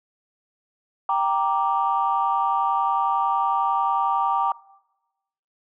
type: chord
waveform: sine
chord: G minor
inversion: none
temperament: equal with one note detuned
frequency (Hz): 784 / 935 / 1174.7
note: G5 / Bb5 / D6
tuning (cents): 0 / +5 / 0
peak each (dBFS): -23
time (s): 1.09-4.52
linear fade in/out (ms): 2
effects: noise-tail reverb RT60 1.0 s tail -21 dB re dry + tanh soft clip ceiling -10 dBFS